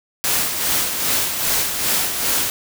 white noise with tremolo, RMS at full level -18 dBFS, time 0.24-2.5 s, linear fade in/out 0 ms, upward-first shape sine, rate 2.5 Hz, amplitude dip 50%, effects none

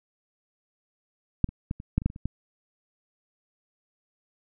clicks, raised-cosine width 5 ms, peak -7 / -27 / -17 / -26 / -9 / -24 / -10 / -27 / -29 / -15 dBFS, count 10, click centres 1.443 / 1.49 / 1.711 / 1.801 / 1.98 / 2.019 / 2.06 / 2.101 / 2.161 / 2.256 s, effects none

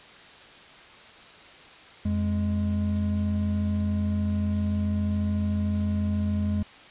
triangle tone pair together, 87.16 / 207.7 Hz, F2 / G#3, -3 / 0 cents, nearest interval octave + minor third, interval 1503 cents, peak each -24 dBFS, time 2.05-6.63 s, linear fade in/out 5 ms, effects white hiss -48 dBFS RMS until 6.9 s + resampled to 8000 Hz

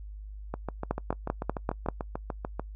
two click trains, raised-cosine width 1 ms, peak -13 / -18 dBFS, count 6 / 15, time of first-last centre 0.91-1.887 / 0.54-2.596 s, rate 5.12 / 6.81 Hz, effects noise-tail reverb RT60 0.1 s tail -25 dB re dry + added 51 Hz sine -39 dBFS peak until 2.75 s

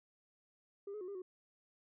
sine tone with pitch steps, 400.3 / 423.7 / 363.9 / 401.5 / 368.2 Hz, G4 / G#4 / F#4 / G4 / F#4, +36 / +35 / -29 / +41 / -8 cents, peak -40 dBFS, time 0.87-1.22 s, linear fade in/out 5 ms, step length 70 ms, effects tanh soft clip ceiling -40 dBFS

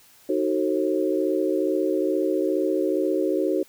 sine chord, D# diminished seventh, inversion none, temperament just, 311.1 / 373.4 / 448 / 537.6 Hz, D#4 / F#4 / A4 / C5, 0 / +16 / +31 / +47 cents, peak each -25 / -24 / -29 / -27 dBFS, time 0.29-3.63 s, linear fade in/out 5 ms, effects white hiss -54 dBFS RMS until 3.68 s

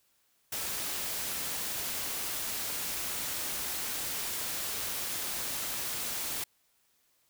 white noise, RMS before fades -35 dBFS, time 0.52-6.44 s, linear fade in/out 5 ms, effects white hiss -71 dBFS RMS until 7.29 s

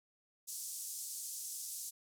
pink band-pass noise, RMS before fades -44 dBFS, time 0.47-1.91 s, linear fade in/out 20 ms, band 6000 to 13000 Hz, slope 24 dB/octave, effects none

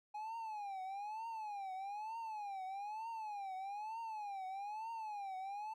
triangle tone with vibrato, 830 Hz, G#5, 1 cent flat, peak -40 dBFS, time 0.14-5.74 s, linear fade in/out 10 ms, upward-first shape triangle, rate 1.1 Hz, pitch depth 190 cents each way, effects none

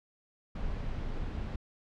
brown noise, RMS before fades -35 dBFS, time 0.55-1.56 s, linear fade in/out 5 ms, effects low-pass 4000 Hz 12 dB/octave

